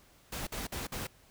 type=noise bursts; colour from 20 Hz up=pink; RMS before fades=-38 dBFS; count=4; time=0.32-1.07 s; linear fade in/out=5 ms; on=150 ms; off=50 ms; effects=pink hiss -62 dBFS RMS until 1.3 s